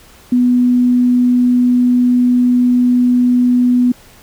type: tone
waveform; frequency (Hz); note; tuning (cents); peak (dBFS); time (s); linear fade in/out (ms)
sine; 246.9; B3; 0; -8; 0.32-3.92; 5
effects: pink hiss -43 dBFS RMS until 4.22 s